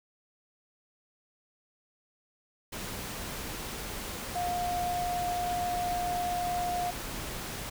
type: tone in noise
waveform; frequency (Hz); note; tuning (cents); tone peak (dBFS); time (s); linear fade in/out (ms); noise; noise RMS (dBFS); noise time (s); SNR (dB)
sine; 710; F5; +28; -29; 4.35-6.91; 10; pink; -38; 2.72-7.7; +6
effects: none